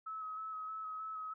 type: tone with vibrato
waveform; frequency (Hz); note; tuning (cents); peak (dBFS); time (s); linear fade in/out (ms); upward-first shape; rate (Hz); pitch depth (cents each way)
sine; 1286; E6; -43; -40; 0.06-1.34; 10; square; 3.2; 18
effects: none